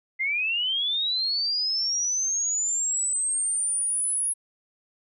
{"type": "linear sweep", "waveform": "sine", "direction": "up", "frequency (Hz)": [2056, 10548], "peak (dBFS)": -23, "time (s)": [0.19, 4.34], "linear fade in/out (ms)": 20, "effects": []}